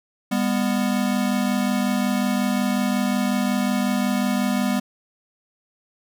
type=tone pair together; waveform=square; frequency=201 / 246.5 Hz; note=G3 / B3; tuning=+44 / -3 cents; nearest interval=major third; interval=353 cents; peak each=-23 dBFS; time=0.31-4.8 s; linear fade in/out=10 ms; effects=none